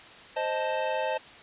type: chord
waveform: square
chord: A diminished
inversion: first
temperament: equal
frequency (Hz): 523.3 / 622.3 / 880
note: C5 / Eb5 / A5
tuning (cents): 0 / 0 / 0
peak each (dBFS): -32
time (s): 0.36-1.18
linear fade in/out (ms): 10
effects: white hiss -48 dBFS RMS until 1.42 s + resampled to 8000 Hz

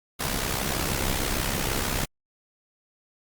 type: noise with amplitude modulation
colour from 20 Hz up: pink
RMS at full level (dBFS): -24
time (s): 0.19-2.06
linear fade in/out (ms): 20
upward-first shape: sine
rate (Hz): 66.3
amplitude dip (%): 70
effects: Opus 48 kbps

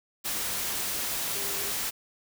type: tone in noise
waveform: sine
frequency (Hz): 399.1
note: G4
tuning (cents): +31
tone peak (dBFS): -42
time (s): 1.35-1.71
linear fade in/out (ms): 20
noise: white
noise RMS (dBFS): -31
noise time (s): 0.24-1.91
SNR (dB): -14
effects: none

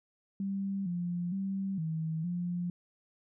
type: tone with pitch steps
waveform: sine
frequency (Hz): 196 / 175.1 / 194 / 160.1 / 175.8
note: G3 / F3 / G3 / D#3 / F3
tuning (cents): 0 / +5 / -18 / +50 / +12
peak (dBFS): -31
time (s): 0.4-2.7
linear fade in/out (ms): 2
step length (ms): 460
effects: none

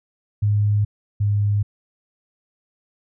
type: tone pair in turn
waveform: sine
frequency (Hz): 103.83 / 102.76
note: G#2 / G#2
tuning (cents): 0 / -18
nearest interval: unison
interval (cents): 18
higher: first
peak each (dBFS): -15 / -16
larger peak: first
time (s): 0.42-0.85 / 1.2-1.63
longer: neither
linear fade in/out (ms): 10
effects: none

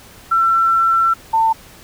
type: tone pair in turn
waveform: sine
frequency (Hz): 1346 / 896.2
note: E6 / A5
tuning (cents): +36 / +32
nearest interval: perfect fifth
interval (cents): 704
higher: first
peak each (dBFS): -11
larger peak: neither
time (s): 0.31-1.14 / 1.33-1.53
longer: first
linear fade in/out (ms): 10
effects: pink hiss -42 dBFS RMS until 1.83 s

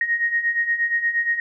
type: beating tone pair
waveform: sine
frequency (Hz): 1864.7 / 1873.2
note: A#6 / A#6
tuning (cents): 0 / +8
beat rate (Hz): 8.5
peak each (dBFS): -25 / -20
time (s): 0.01-1.4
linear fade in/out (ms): 2
effects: none

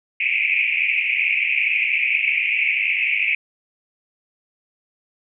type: band-pass noise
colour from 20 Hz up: pink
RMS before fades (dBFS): -20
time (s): 0.2-3.35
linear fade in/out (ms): 5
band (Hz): 2200 to 2600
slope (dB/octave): 96
effects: none

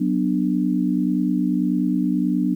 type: chord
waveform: sine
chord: B minor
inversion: second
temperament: just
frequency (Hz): 185.21 / 246.9 / 296.3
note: F#3 / B3 / D4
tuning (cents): +2 / 0 / +15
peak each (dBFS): -22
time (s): 0-2.55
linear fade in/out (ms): 10
effects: 9-bit

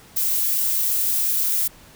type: noise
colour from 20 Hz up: violet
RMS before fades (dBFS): -21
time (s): 0.16-1.68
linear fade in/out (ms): 10
effects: pink hiss -48 dBFS RMS until 1.95 s

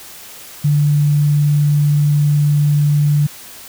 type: tone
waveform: sine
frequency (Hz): 146.83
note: D3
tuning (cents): 0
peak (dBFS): -10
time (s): 0.64-3.27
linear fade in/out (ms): 10
effects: white hiss -36 dBFS RMS until 3.68 s

